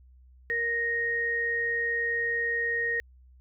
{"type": "tone pair together", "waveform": "sine", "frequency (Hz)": [467.9, 1864.7], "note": ["A#4", "A#6"], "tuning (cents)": [6, 0], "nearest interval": "2 octaves", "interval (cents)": 2394, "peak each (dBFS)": [-34, -26], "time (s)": [0.5, 3], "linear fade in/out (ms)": 0, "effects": ["added 63 Hz sine -52 dBFS peak until 3.4 s"]}